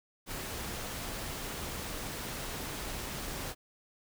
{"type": "noise", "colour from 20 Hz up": "pink", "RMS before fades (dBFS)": -39, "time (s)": [0.26, 3.55], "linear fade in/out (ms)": 50, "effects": []}